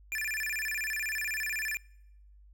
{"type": "tone with vibrato", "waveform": "square", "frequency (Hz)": 2046, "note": "C7", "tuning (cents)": -39, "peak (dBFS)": -32, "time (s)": [0.12, 1.77], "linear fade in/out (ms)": 0, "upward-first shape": "square", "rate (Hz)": 16, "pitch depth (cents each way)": 270, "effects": ["noise-tail reverb RT60 0.9 s tail -26 dB re dry", "added 50 Hz sine -53 dBFS peak until 2.53 s"]}